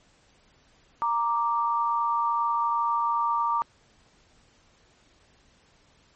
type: tone pair together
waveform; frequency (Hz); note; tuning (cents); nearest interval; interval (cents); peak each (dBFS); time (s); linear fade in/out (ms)
sine; 932.3 / 1174.6; A#5 / D6; 0 / 0; major third; 400; -25; 1.02-3.62; 0
effects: pink hiss -61 dBFS RMS until 6.15 s + MP3 32 kbps